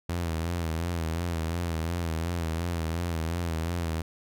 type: tone with vibrato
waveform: sawtooth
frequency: 83.6 Hz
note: E2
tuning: 25 cents sharp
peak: -24 dBFS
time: 0.09-4.02 s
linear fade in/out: 5 ms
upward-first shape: sine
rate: 2.8 Hz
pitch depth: 74 cents each way
effects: none